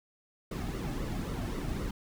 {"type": "noise with flanger", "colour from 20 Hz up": "brown", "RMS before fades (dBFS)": -35, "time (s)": [0.51, 1.91], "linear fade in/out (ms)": 5, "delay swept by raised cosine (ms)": [1.2, 2.13], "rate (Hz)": 3.8, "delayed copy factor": -0.6, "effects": []}